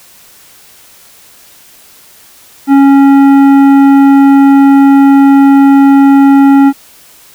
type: tone with tanh clipping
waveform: triangle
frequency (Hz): 276.1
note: C#4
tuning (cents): -7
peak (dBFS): -3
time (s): 2.67-6.73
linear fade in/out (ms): 50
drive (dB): 16
effects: white hiss -39 dBFS RMS until 7.34 s